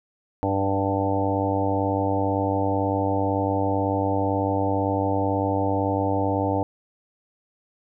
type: harmonic tone with a mistuned harmonic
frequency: 98 Hz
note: G2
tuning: in tune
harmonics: 1 / 2 / 3 / 4 / 5 / 6 / 7 / 8 / 9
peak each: -27 / -36 / -26 / -38 / -28 / -30 / -32 / -30 / -29 dBFS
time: 0.43-6.63 s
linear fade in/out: 0 ms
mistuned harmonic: 8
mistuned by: -16 cents
effects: none